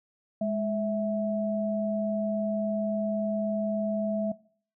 sine tone pair together, 208.6 / 655 Hz, G#3 / E5, +8 / -11 cents, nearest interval octave + minor sixth, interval 1981 cents, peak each -28 dBFS, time 0.41-4.32 s, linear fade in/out 5 ms, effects noise-tail reverb RT60 0.5 s tail -20 dB re dry

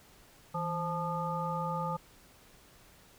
harmonic tone with a mistuned harmonic, 174.3 Hz, F3, 3 cents flat, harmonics 1 / 3 / 5 / 7, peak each -36 / -39 / -36 / -37 dBFS, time 0.54-1.97 s, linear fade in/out 10 ms, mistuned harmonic 1, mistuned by -110 cents, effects pink hiss -59 dBFS RMS until 3.18 s

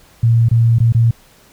sine tone with dropouts, 115.7 Hz, A#2, 13 cents flat, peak -8 dBFS, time 0.23-1.11 s, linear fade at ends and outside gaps 5 ms, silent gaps 0.487-0.512 / 0.786-0.802 / 0.924-0.947 s, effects pink hiss -48 dBFS RMS until 1.52 s

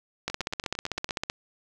two click trains, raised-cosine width 0.2 ms, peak -19 / -11 dBFS, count 8 / 17, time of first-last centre 0.3-1.091 / 0.28-1.299 s, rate 8.85 / 15.7 Hz, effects none

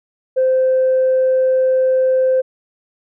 sine tone, 519 Hz, C5, 14 cents flat, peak -10 dBFS, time 0.36-2.42 s, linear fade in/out 20 ms, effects tanh soft clip ceiling -8 dBFS

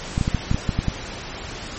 clicks, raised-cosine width 5 ms, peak -7 dBFS, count 9, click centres 0.179 / 0.212 / 0.279 / 0.347 / 0.514 / 0.545 / 0.692 / 0.79 / 0.883 s, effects pink hiss -33 dBFS RMS until 1.78 s + MP3 32 kbps

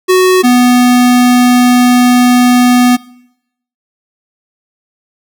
square tone pair in turn, 370 / 246.9 Hz, F#4 / B3, 0 / 0 cents, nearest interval perfect fifth, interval 700 cents, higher first, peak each -5 dBFS, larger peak neither, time 0.08-0.43 / 0.43-2.97 s, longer second, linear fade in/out 20 ms, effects noise-tail reverb RT60 0.8 s tail -22 dB re dry

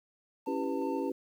triangle tone with tremolo, 897 Hz, A5, 33 cents sharp, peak -36 dBFS, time 0.46-1.1 s, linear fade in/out 10 ms, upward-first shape square, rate 2.8 Hz, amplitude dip 30%
sine chord, C# half-diminished seventh, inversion none, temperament equal, 277.2 / 329.6 / 392 / 493.9 Hz, C#4 / E4 / G4 / B4, 0 / 0 / 0 / 0 cents, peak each -34 / -37 / -36 / -37 dBFS, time 0.47-1.12 s, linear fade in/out 5 ms
effects 10-bit

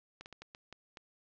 slowing click train, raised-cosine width 0.2 ms, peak -30 dBFS, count 7, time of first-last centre 0.21-0.972 s, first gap 49 ms, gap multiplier 1.38, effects low-pass 5000 Hz 12 dB/octave

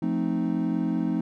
triangle chord, F dominant seventh, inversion none, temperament equal, 174.61 / 220 / 261.6 / 311.1 Hz, F3 / A3 / C4 / Eb4, 0 / 0 / 0 / 0 cents, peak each -27 dBFS, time 0.02-1.21 s, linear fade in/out 5 ms, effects none

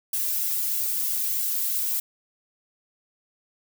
violet noise with flanger, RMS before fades -26 dBFS, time 0.13-2 s, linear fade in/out 5 ms, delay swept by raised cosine 1.6 to 2.36 ms, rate 3.1 Hz, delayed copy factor -0.65, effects none

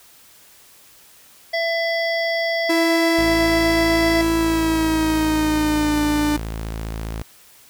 harmonic tone, 668 Hz, E5, 23 cents sharp, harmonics 1 / 3 / 5 / 7 / 8, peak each -21 / -23 / -33 / -32 / -33 dBFS, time 1.53-4.22 s, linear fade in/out 10 ms
45% pulse tone with pitch glide, 330 to 297.4 Hz, E4 to D4, +2 to +22 cents, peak -17 dBFS, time 2.69-6.37 s, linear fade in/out 10 ms, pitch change -180 cents, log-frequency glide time 4.38-6.01 s
sawtooth tone, 54.9 Hz, A1, 3 cents flat, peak -22 dBFS, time 3.18-7.22 s, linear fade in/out 0 ms
effects white hiss -49 dBFS RMS until 7.69 s

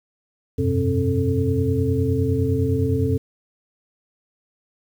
sine tone cluster, 88.7 / 98.5 / 128.3 / 266.7 / 439.8 Hz, F2 / G2 / C3 / C4 / A4, +27 / +9 / -34 / +33 / -1 cents, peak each -24 dBFS, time 0.58-3.18 s, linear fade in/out 10 ms, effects 8-bit

